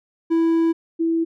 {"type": "tone pair in turn", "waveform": ["triangle", "sine"], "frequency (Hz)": [329.6, 329.6], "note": ["E4", "E4"], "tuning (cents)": [0, 0], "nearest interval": "unison", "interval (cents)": 0, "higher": "neither", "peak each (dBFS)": [-13, -17], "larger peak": "first", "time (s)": [[0.3, 0.73], [0.99, 1.25]], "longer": "first", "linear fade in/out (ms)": 20, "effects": []}